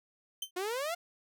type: tone with exponential decay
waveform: sawtooth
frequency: 3100 Hz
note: G7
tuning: 20 cents flat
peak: -28 dBFS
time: 0.42-0.51 s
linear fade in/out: 5 ms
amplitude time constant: 18 ms
type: exponential sweep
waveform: sawtooth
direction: up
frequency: 350 to 714 Hz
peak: -29 dBFS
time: 0.56-0.95 s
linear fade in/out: 10 ms
effects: none